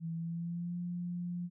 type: tone with pitch glide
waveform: sine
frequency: 164.81 to 175.62 Hz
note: E3 to F3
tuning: 0 to +10 cents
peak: -35 dBFS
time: 0-1.5 s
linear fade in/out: 50 ms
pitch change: +110 cents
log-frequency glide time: 0.13-0.78 s
effects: none